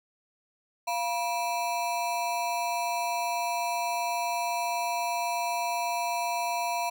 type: ring-modulated tone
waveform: square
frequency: 830.6 Hz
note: G#5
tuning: in tune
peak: -25 dBFS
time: 0.87-6.9 s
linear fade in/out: 10 ms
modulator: 136 Hz
effects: none